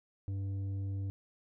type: tone with tanh clipping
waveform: sine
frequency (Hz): 97.8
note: G2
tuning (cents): -4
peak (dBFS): -35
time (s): 0.28-1.1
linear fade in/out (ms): 0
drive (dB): 7
effects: none